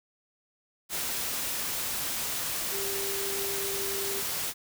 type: tone in noise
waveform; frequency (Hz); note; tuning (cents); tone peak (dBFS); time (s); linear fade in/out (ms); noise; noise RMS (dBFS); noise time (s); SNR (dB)
sine; 394.8; G4; +12; -35; 2.7-4.23; 50; white; -32; 0.89-4.54; -6
effects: none